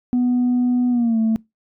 sine tone with pitch glide, 246.9 to 222.5 Hz, B3 to A3, 0 to +20 cents, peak -13 dBFS, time 0.13-1.36 s, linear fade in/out 0 ms, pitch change -180 cents, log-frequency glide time 0.9-1.19 s, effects noise-tail reverb RT60 0.2 s tail -25 dB re dry + tanh soft clip ceiling -13 dBFS

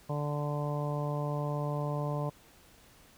harmonic tone, 146.83 Hz, D3, in tune, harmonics 1 / 2 / 3 / 4 / 5 / 6 / 7, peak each -32 / -42 / -41 / -38 / -44 / -44 / -42 dBFS, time 0.09-2.3 s, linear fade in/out 10 ms, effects pink hiss -59 dBFS RMS until 3.17 s

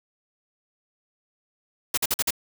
white noise bursts, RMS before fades -23 dBFS, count 5, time 1.94-2.307 s, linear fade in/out 5 ms, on 35 ms, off 48 ms, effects none

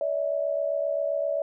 sine tone pair together, 573 / 640.6 Hz, D5 / E5, -43 / -50 cents, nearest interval major second, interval 193 cents, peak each -26 / -28 dBFS, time 0.01-1.42 s, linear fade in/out 2 ms, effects none

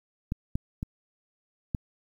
clicks, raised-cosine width 5 ms, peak -16 / -15 / -19 / -15 dBFS, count 4, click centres 0.321 / 0.555 / 0.829 / 1.748 s, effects 9-bit

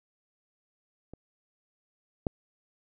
clicks, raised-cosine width 2 ms, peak -30 / -14 dBFS, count 2, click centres 1.136 / 2.268 s, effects none

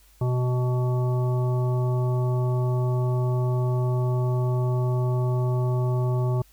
harmonic tone, 125 Hz, B2, 21 cents sharp, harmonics 1 / 3 / 5 / 7 / 9, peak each -21 / -31 / -35 / -38 / -40 dBFS, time 0.21-6.42 s, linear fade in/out 5 ms, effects added 50 Hz sine -55 dBFS peak until 6.52 s + white hiss -59 dBFS RMS until 6.52 s

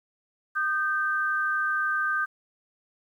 sine tone pair together, 1225.3 / 1558 Hz, D#6 / G6, -27 / -11 cents, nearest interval major third, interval 416 cents, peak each -28 / -25 dBFS, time 0.55-2.26 s, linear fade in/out 20 ms, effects 10-bit

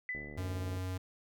sine tone with exponential decay, 2000 Hz, B6, 21 cents sharp, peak -33 dBFS, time 0.09-0.6 s, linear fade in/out 1 ms, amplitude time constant 110 ms
click train, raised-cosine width 2 ms, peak -34 dBFS, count 47, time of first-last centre 0.15-0.772 s, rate 73.9 Hz
square tone, 92.5 Hz, F#2, in tune, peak -36 dBFS, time 0.37-0.98 s, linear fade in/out 10 ms
effects none

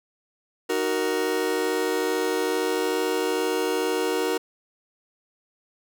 40% pulse chord, D# minor, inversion none, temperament just, 311.1 / 373.4 / 466.7 Hz, D#4 / F#4 / A#4, 0 / +16 / +2 cents, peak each -29 / -26 / -25 dBFS, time 0.69-4.38 s, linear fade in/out 10 ms, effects none

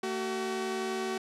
sawtooth tone pair together, 224.9 / 378.2 Hz, A3 / F#4, +38 / +38 cents, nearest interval major sixth, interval 900 cents, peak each -33 / -28 dBFS, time 0.03-1.18 s, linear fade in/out 5 ms, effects low-pass 9000 Hz 12 dB/octave

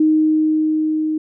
sine tone with level ramp, 311.1 Hz, D#4, in tune, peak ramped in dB -10 to -17 dBFS, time 0-1.18 s, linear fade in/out 5 ms, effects none

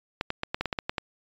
clicks, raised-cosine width 0.3 ms, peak -12 dBFS, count 10, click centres 0.211 / 0.304 / 0.434 / 0.545 / 0.61 / 0.657 / 0.728 / 0.788 / 0.895 / 0.982 s, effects resampled to 16000 Hz

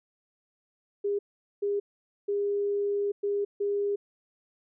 sine tone bursts at uneven times, 405.6 Hz, G#4, 41 cents flat, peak -25 dBFS, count 5, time 1.04-1.19 / 1.62-1.8 / 2.28-3.12 / 3.23-3.45 / 3.6-3.96 s, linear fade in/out 10 ms, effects none

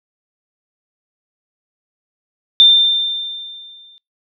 sine tone with exponential decay, 3587 Hz, A7, 33 cents sharp, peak -3 dBFS, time 2.6-3.98 s, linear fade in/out 0 ms, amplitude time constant 300 ms, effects noise-tail reverb RT60 0.2 s tail -25 dB re dry

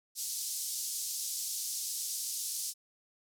pink band-pass noise, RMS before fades -37 dBFS, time 0.15-2.74 s, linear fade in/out 50 ms, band 5000 to 13000 Hz, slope 24 dB/octave, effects none

